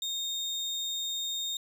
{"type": "tone", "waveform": "35% pulse", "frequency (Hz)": 3686, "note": "A#7", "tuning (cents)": -20, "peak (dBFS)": -29, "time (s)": [0.02, 1.57], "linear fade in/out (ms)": 2, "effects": ["resampled to 32000 Hz", "11-bit"]}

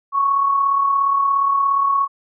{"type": "tone with amplitude modulation", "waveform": "sine", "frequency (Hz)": 1108.7, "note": "C#6", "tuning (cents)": 0, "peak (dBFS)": -12, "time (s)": [0.12, 2.08], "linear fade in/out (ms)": 50, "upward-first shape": "sine", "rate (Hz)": 37.1, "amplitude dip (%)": 45, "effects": []}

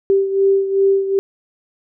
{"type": "beating tone pair", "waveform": "sine", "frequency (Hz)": [390.6, 393.2], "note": ["G4", "G4"], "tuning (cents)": [-6, 5], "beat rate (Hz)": 2.6, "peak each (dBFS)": [-13, -19], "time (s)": [0.1, 1.19], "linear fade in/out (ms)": 0, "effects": []}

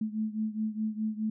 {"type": "beating tone pair", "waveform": "sine", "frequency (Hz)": [215.4, 220.2], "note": ["A3", "A3"], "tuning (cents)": [-37, 2], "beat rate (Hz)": 4.8, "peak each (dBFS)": [-31, -34], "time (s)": [0.01, 1.3], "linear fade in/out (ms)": 5, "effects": []}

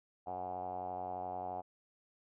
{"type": "tone with low-pass filter", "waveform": "5% pulse", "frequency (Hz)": 91.5, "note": "F#2", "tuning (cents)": -19, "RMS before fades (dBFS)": -41, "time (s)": [0.26, 1.62], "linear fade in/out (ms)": 20, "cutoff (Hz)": 760, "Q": 9.2, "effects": []}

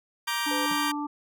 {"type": "chord", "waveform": "20% pulse", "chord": "G minor", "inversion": "first", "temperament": "just", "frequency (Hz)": [940.8, 1176, 1568], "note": ["Bb5", "D6", "G6"], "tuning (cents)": [16, 2, 0], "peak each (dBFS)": [-26, -27, -27], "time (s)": [0.27, 0.92], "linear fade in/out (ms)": 10}
{"type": "harmonic tone", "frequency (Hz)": 293.7, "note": "D4", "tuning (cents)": 0, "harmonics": [1, 3, 4], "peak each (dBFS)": [-30, -34, -37], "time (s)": [0.46, 1.07], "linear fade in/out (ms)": 10}
{"type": "tone", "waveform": "sine", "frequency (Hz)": 506, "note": "B4", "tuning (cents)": 42, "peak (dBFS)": -33, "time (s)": [0.51, 0.66], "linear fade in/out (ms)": 2}
{"type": "tone with exponential decay", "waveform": "square", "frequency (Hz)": 184.5, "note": "F#3", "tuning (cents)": -5, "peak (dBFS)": -35, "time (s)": [0.71, 0.81], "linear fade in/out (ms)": 2, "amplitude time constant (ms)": 21}
{"effects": []}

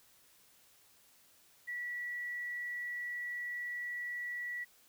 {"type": "tone", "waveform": "sine", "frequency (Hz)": 1944, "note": "B6", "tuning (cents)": -28, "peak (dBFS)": -37, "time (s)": [1.67, 4.65], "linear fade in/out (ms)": 20, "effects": ["white hiss -65 dBFS RMS until 4.88 s"]}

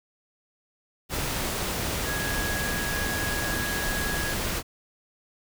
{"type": "tone in noise", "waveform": "sine", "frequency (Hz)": 1660, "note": "G#6", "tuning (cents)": -1, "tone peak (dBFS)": -31, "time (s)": [2.04, 4.36], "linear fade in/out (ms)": 50, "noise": "pink", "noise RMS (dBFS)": -29, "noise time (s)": [1.09, 4.63], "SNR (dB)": -5, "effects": []}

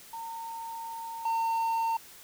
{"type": "tone pair in turn", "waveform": ["sine", "triangle"], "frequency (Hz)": [914, 909.3], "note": ["A#5", "A#5"], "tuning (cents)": [-34, -43], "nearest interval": "unison", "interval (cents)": 9, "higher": "first", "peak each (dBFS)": [-36, -24], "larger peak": "second", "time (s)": [[0.13, 1.25], [1.25, 1.97]], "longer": "first", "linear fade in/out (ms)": 5, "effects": ["white hiss -51 dBFS RMS until 2.23 s"]}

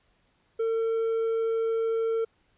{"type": "tone with hard clipping", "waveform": "sine", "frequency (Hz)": 452.2, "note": "A4", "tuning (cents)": 47, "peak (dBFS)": -25, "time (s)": [0.59, 2.25], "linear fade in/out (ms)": 10, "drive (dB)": 3, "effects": ["pink hiss -68 dBFS RMS until 2.57 s", "resampled to 8000 Hz"]}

